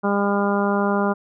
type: harmonic tone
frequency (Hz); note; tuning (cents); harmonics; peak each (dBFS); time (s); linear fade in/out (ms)
201.4; G3; +47; 1 / 2 / 3 / 4 / 5 / 6 / 7; -21 / -24 / -26 / -27 / -28 / -29 / -29; 0.03-1.14; 20
effects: none